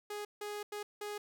sawtooth tone bursts at uneven times, 415.3 Hz, G#4, in tune, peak -35 dBFS, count 4, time 0.1-0.25 / 0.41-0.63 / 0.72-0.83 / 1.01-1.18 s, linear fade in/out 5 ms, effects none

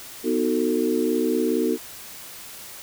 sine chord, B dominant seventh, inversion none, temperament equal with one note detuned, 246.9 / 311.1 / 370 / 447.7 Hz, B3 / D#4 / F#4 / A4, 0 / 0 / 0 / +30 cents, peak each -25 dBFS, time 0.23-1.78 s, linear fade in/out 50 ms, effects white hiss -40 dBFS RMS until 2.82 s

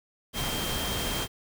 sine tone in noise, 3178 Hz, G7, 23 cents sharp, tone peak -35 dBFS, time 0.33-1.28 s, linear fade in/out 50 ms, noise pink, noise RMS -31 dBFS, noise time 0.33-1.28 s, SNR -7 dB, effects none

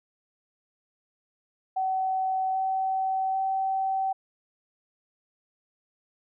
sine tone with pitch steps, 758 / 763.3 / 768.6 Hz, F#5 / G5 / G5, +42 / -46 / -34 cents, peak -24 dBFS, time 1.76-4.13 s, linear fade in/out 10 ms, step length 790 ms, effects none

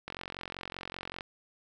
click train, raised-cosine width 0.3 ms, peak -22 dBFS, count 52, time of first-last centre 0.08-1.208 s, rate 45.2 Hz, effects none

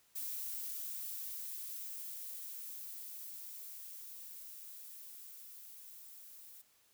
violet noise with level ramp, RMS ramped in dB -41 to -55 dBFS, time 0.15-6.62 s, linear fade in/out 10 ms, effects white hiss -70 dBFS RMS until 6.93 s

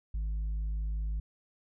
sine tone with tanh clipping, 52.6 Hz, G#1, 23 cents sharp, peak -31 dBFS, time 0.14-1.2 s, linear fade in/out 5 ms, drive 3 dB, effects none

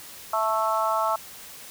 harmonic tone, 220 Hz, A3, in tune, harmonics 3 / 4 / 5 / 6, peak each -27 / -27 / -27 / -27 dBFS, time 0.33-1.16 s, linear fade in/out 5 ms, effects white hiss -43 dBFS RMS until 1.7 s

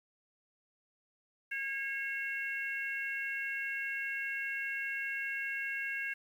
harmonic tone, 545 Hz, C#5, 29 cents flat, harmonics 3 / 4 / 5, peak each -37 / -39 / -41 dBFS, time 1.51-6.14 s, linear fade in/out 10 ms, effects 10-bit

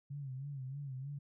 sine tone with vibrato, 136.4 Hz, C#3, 28 cents flat, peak -40 dBFS, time 0.1-1.19 s, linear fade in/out 10 ms, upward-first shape sine, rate 3.2 Hz, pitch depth 100 cents each way, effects none

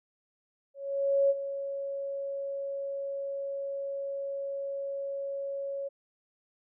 sine tone with ADSR envelope, 554.4 Hz, C#5, in tune, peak -20 dBFS, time 0.74-5.89 s, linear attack 560 ms, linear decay 36 ms, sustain -12 dB, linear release 17 ms, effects none

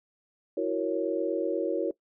sine chord, F# dominant seventh, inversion third, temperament equal, 329.6 / 370 / 466.2 / 554.4 Hz, E4 / F#4 / A#4 / C#5, 0 / 0 / 0 / 0 cents, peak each -31 dBFS, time 0.57-1.91 s, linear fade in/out 5 ms, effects noise-tail reverb RT60 0.1 s tail -19 dB re dry

